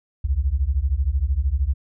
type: beating tone pair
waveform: sine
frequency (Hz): 61.74 / 74.74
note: B1 / D2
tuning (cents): 0 / +31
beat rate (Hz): 13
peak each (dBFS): -21 / -21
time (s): 0.24-1.74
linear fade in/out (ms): 10
effects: none